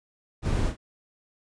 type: noise with echo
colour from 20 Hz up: brown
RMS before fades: -26 dBFS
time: 0.42-0.73 s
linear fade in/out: 50 ms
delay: 38 ms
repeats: 1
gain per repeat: -8 dB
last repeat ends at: 0.768 s
effects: resampled to 22050 Hz